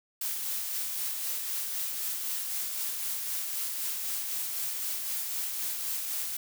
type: noise with tremolo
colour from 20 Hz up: blue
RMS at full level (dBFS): -32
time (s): 0.21-6.37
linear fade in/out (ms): 5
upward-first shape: sine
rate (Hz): 3.9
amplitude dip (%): 30
effects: none